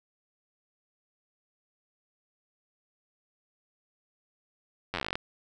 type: slowing click train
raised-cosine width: 0.3 ms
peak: -15 dBFS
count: 14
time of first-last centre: 4.94-5.155 s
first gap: 10 ms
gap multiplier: 1.08
effects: none